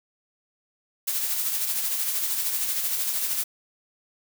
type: noise with tremolo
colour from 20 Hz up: blue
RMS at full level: -25 dBFS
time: 1.07-3.44 s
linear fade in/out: 10 ms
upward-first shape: sine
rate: 13 Hz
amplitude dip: 40%
effects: none